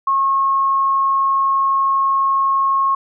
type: tone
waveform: sine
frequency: 1087 Hz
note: C#6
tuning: 34 cents flat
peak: -13 dBFS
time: 0.07-2.95 s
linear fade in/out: 5 ms
effects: none